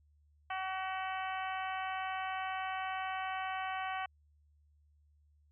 harmonic tone, 377.9 Hz, F#4, 37 cents sharp, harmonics 2 / 3 / 4 / 5 / 6 / 7 / 8, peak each -38 / -42 / -44 / -46 / -48 / -49 / -50 dBFS, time 0.5-4.06 s, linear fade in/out 5 ms, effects added 74 Hz sine -65 dBFS peak until 5.51 s

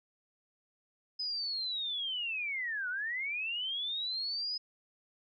sine linear two-way sweep, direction down then up, 5060 to 1425 to 5060 Hz, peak -33 dBFS, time 1.19-4.58 s, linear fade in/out 10 ms, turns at 2.89 s, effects none

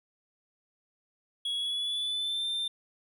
triangle tone with pitch glide, 3342 to 3582 Hz, G#7 to A7, +10 to +30 cents, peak -28 dBFS, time 1.45-2.68 s, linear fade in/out 5 ms, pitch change +120 cents, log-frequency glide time 1.55-2.47 s, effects none

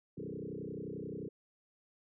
sine tone with frequency modulation, 295.4 Hz, D4, 10 cents sharp, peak -39 dBFS, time 0.17-1.29 s, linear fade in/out 10 ms, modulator 31.4 Hz, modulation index 5.3, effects none

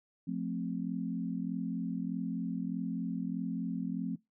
sine chord, F major, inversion none, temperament equal with one note detuned, 176.75 / 220 / 261.6 Hz, F3 / A3 / C4, +21 / 0 / 0 cents, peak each -36 / -38 / -37 dBFS, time 0.27-4.16 s, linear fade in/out 10 ms, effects noise-tail reverb RT60 0.2 s tail -24 dB re dry

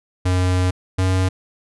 square tone pair in turn, 91.4 / 93.21 Hz, F#2 / F#2, -21 / +13 cents, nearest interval unison, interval 34 cents, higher second, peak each -16 dBFS, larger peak neither, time 0.25-0.71 / 0.98-1.29 s, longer first, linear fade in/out 10 ms, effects resampled to 24000 Hz

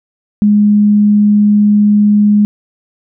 sine tone, 207.7 Hz, G#3, in tune, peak -5 dBFS, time 0.42-2.45 s, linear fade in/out 0 ms, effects none

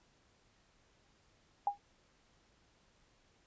sine tone with exponential decay, 812 Hz, G#5, 39 cents flat, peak -25 dBFS, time 1.67-1.78 s, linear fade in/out 2 ms, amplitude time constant 23 ms, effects pink hiss -70 dBFS RMS until 3.46 s + resampled to 16000 Hz

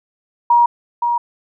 sine tone pair in turn, 951 / 951 Hz, A#5 / A#5, +34 / +34 cents, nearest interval unison, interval 0 cents, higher neither, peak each -8 / -14 dBFS, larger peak first, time 0.5-0.66 / 1.02-1.18 s, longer neither, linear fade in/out 5 ms, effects none

